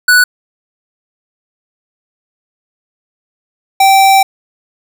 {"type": "tone pair in turn", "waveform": "square", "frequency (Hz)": [1480, 777.5], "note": ["F#6", "G5"], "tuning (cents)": [0, -14], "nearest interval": "major seventh", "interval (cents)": 1114, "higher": "first", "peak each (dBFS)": -5, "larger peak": "neither", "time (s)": [[0.08, 0.24], [3.8, 4.23]], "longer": "second", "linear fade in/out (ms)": 5, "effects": []}